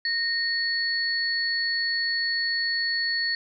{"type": "tone pair together", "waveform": "sine", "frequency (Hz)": [1853, 4407], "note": ["A#6", "C#8"], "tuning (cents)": [-11, -11], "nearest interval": "octave + minor third", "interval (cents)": 1500, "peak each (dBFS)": -26, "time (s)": [0.05, 3.35], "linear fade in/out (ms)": 2, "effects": []}